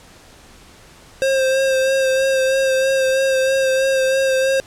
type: tone with vibrato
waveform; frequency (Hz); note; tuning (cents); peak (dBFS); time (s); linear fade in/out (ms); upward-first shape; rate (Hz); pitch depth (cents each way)
square; 531; C5; +25; -15; 1.22-4.6; 0; sine; 3.1; 22
effects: pink hiss -45 dBFS RMS until 4.66 s + low-pass 10000 Hz 12 dB/octave